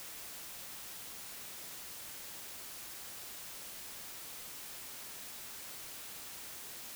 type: silence
effects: white hiss -47 dBFS RMS until 6.95 s